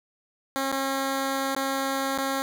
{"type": "tone with dropouts", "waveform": "10% pulse", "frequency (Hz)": 270.5, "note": "C#4", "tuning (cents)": -42, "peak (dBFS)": -17, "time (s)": [0.56, 2.42], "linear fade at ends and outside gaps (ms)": 0, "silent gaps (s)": [[0.717, 0.726], [1.549, 1.564], [2.176, 2.184]], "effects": []}